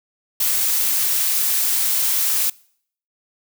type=noise; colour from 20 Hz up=blue; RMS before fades=-19 dBFS; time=0.4-2.5 s; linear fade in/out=5 ms; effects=noise-tail reverb RT60 0.6 s tail -24 dB re dry